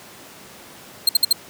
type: tone bursts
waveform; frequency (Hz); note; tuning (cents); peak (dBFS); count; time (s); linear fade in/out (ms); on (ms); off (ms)
sawtooth; 4191; C8; +2; -8; 4; 1.07-1.328; 5; 21; 58
effects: pink hiss -42 dBFS RMS until 1.49 s + high-pass 150 Hz 12 dB/octave